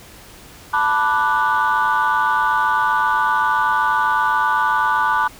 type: chord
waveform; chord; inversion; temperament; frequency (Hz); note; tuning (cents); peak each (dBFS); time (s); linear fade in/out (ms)
sine; B minor seventh; third; equal; 880 / 987.8 / 1174.7 / 1480; A5 / B5 / D6 / F#6; 0 / 0 / 0 / 0; -19; 0.73-5.28; 10
effects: tanh soft clip ceiling -9 dBFS + pink hiss -42 dBFS RMS until 5.39 s